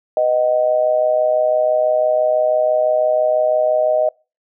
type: tone with amplitude modulation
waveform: sine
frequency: 622.3 Hz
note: D#5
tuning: in tune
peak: -9 dBFS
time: 0.17-4.09 s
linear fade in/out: 2 ms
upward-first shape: sine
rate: 126 Hz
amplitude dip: 75%
effects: noise-tail reverb RT60 0.3 s tail -26 dB re dry